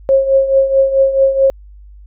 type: tone with tremolo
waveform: sine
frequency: 540 Hz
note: C#5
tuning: 45 cents flat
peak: -5 dBFS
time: 0.09-1.5 s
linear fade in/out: 0 ms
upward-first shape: triangle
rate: 4.6 Hz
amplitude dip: 75%
effects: added 50 Hz sine -35 dBFS peak until 2.06 s